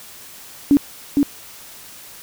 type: tone with echo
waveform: sine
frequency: 284.7 Hz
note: C#4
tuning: 46 cents sharp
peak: -8 dBFS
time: 0.71-0.77 s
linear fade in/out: 0 ms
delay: 460 ms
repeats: 1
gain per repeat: -3 dB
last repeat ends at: 1.23 s
effects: white hiss -40 dBFS RMS until 2.22 s